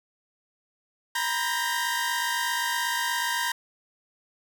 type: tone cluster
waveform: sawtooth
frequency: 946 / 1003 / 1587 / 1844 Hz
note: A#5 / B5 / G6 / A#6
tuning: +25 / +26 / +21 / -19 cents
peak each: -26 / -30 / -27 / -28 dBFS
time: 1.15-3.52 s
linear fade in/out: 5 ms
effects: none